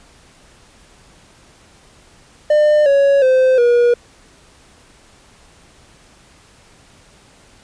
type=tone with pitch steps; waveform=triangle; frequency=601 / 557.5 / 517.2 / 479.8 Hz; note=D5 / C#5 / C5 / A#4; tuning=+40 / +10 / -20 / +50 cents; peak=-7 dBFS; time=2.5-3.94 s; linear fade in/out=5 ms; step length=360 ms; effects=pink hiss -48 dBFS RMS until 7.63 s + resampled to 22050 Hz